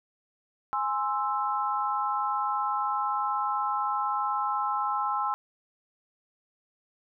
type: chord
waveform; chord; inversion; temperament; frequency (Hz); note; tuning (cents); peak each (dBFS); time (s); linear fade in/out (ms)
sine; Ab augmented; none; equal; 830.6 / 1046.5 / 1318.5; Ab5 / C6 / E6; 0 / 0 / 0; -30; 0.73-5.34; 0
effects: none